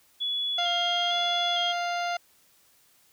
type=tone with vibrato; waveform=sine; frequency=3324 Hz; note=G#7; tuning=1 cent sharp; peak=-26 dBFS; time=0.2-1.73 s; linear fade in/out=20 ms; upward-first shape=square; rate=1.1 Hz; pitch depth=39 cents each way
type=harmonic tone; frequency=698.5 Hz; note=F5; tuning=in tune; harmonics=1 / 2 / 3 / 4 / 5 / 6 / 7 / 9; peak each=-28 / -34 / -38 / -40 / -42 / -44 / -45 / -47 dBFS; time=0.58-2.17 s; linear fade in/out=5 ms
effects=white hiss -62 dBFS RMS until 3.12 s